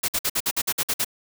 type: noise bursts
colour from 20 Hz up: white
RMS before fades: -23 dBFS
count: 10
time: 0.03-1.047 s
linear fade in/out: 10 ms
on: 54 ms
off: 53 ms
effects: none